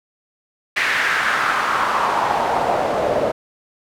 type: noise with band-pass filter sweep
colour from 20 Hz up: pink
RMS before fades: -19 dBFS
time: 0.76-3.32 s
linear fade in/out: 10 ms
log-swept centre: 2000 to 530 Hz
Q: 3
effects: none